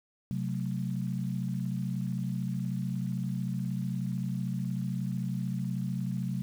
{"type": "chord", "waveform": "sine", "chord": "F# diminished", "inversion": "second", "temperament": "equal with one note detuned", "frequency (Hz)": [130.81, 183.93, 220], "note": ["C3", "F#3", "A3"], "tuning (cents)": [0, -10, 0], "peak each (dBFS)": [-33, -33, -38], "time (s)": [0.31, 6.42], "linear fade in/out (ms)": 0, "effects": ["9-bit"]}